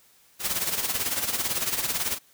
white noise with tremolo, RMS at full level -25 dBFS, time 0.39-2.19 s, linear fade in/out 50 ms, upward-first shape sine, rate 18 Hz, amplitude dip 65%, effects white hiss -59 dBFS RMS until 2.33 s

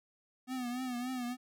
square tone with vibrato, 249.8 Hz, B3, 20 cents sharp, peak -36 dBFS, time 0.47-1.37 s, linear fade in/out 50 ms, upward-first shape triangle, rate 3.5 Hz, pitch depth 81 cents each way, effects none

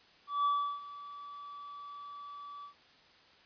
triangle tone with ADSR envelope, 1151 Hz, D6, 35 cents flat, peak -24 dBFS, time 0.27-2.74 s, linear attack 180 ms, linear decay 350 ms, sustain -18 dB, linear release 100 ms, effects white hiss -61 dBFS RMS until 3.45 s + resampled to 11025 Hz

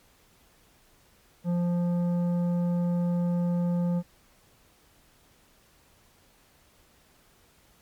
sine tone with tanh clipping, 174.61 Hz, F3, in tune, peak -25 dBFS, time 1.44-4.03 s, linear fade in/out 50 ms, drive 10 dB, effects pink hiss -61 dBFS RMS until 7.81 s + MP3 96 kbps

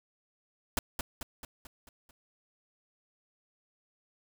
pink noise with echo, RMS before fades -29 dBFS, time 0.77-0.79 s, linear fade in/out 2 ms, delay 220 ms, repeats 6, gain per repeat -5 dB, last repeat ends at 2.11 s, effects none

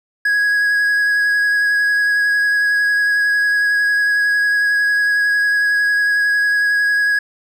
triangle tone with vibrato, 1661.2 Hz, G#6, in tune, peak -11 dBFS, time 0.25-7.19 s, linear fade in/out 5 ms, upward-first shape sine, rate 11 Hz, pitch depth 12 cents each way, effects none

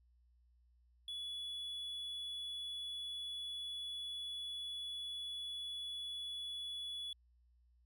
triangle tone, 3409 Hz, G#7, 45 cents sharp, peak -40 dBFS, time 1.08-7.13 s, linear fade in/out 2 ms, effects added 60 Hz sine -67 dBFS peak until 7.85 s

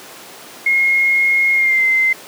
sine tone with pitch glide, 2151 to 2075 Hz, C7 to C7, +47 to -15 cents, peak -11 dBFS, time 0.66-2.13 s, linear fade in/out 5 ms, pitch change -62 cents, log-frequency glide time 1.53-1.83 s, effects pink hiss -36 dBFS RMS until 2.27 s + high-pass 300 Hz 12 dB/octave

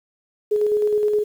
sine tone with tremolo, 420.2 Hz, G#4, 20 cents sharp, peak -15 dBFS, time 0.51-1.24 s, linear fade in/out 10 ms, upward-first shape square, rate 9.6 Hz, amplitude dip 30%, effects 8-bit

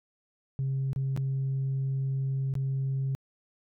sine tone with dropouts, 134.7 Hz, C#3, 49 cents flat, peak -25 dBFS, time 0.59-3.15 s, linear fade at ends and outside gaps 0 ms, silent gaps 0.931-0.961 / 1.164-1.175 / 2.539-2.553 s, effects tanh soft clip ceiling -24 dBFS

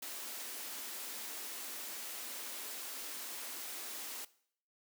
white high-pass noise, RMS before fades -44 dBFS, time 0.02-4.25 s, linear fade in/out 5 ms, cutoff 220 Hz, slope 96 dB/octave, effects noise-tail reverb RT60 0.6 s tail -19 dB re dry

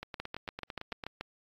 two click trains, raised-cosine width 0.3 ms, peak -21 / -23 dBFS, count 8 / 10, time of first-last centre 0.2-1.21 / 0.03-1.038 s, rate 6.93 / 8.93 Hz, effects AAC 32 kbps

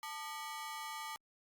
sawtooth ring-modulated tone, 1046.5 Hz, C6, in tune, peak -35 dBFS, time 0.03-1.16 s, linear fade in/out 0 ms, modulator 163 Hz, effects Opus 48 kbps

